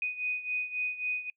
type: beating tone pair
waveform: sine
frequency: 2489 / 2492.7 Hz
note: D#7 / D#7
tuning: 0 / +3 cents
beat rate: 3.7 Hz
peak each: -32 / -36 dBFS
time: 0.02-1.3 s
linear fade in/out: 2 ms
effects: noise-tail reverb RT60 0.1 s tail -26 dB re dry